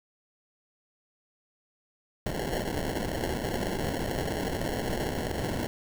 blue noise with sample-and-hold, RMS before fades -31 dBFS, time 2.26-5.67 s, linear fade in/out 0 ms, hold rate 1225 Hz, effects none

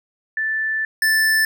sine / square tone pair in turn, 1760 / 1760 Hz, A6 / A6, 0 / 0 cents, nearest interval unison, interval 0 cents, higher neither, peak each -19 / -15 dBFS, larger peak second, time 0.37-0.85 / 1.02-1.45 s, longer first, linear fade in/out 2 ms, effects none

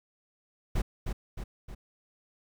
brown noise with echo, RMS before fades -26 dBFS, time 0.75-0.82 s, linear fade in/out 10 ms, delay 310 ms, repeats 3, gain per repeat -5 dB, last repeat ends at 1.75 s, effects none

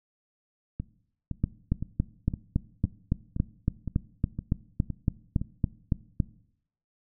two click trains, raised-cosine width 5 ms, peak -11 / -19 dBFS, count 18 / 10, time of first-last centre 1.44-6.202 / 0.8-5.415 s, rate 3.57 / 1.95 Hz, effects noise-tail reverb RT60 0.7 s tail -20 dB re dry

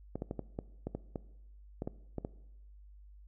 clicks, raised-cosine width 2 ms, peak -23 dBFS, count 12, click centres 0.156 / 0.221 / 0.311 / 0.393 / 0.589 / 0.87 / 0.95 / 1.158 / 1.821 / 1.875 / 2.183 / 2.249 s, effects noise-tail reverb RT60 0.9 s tail -19 dB re dry + added 50 Hz sine -52 dBFS peak until 3.27 s

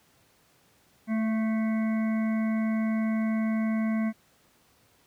harmonic tone with a mistuned harmonic, 220 Hz, A3, in tune, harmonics 1 / 3 / 5 / 7 / 9 / 10, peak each -24 / -38 / -43 / -46 / -43 / -46 dBFS, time 1.07-4.13 s, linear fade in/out 50 ms, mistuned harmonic 3, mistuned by +20 cents, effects pink hiss -63 dBFS RMS until 5.06 s + high-pass 80 Hz 12 dB/octave

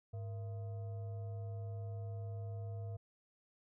sine tone with frequency modulation, 103.4 Hz, G#2, 7 cents flat, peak -40 dBFS, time 0.13-2.97 s, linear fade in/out 10 ms, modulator 572 Hz, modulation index 0.37, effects none

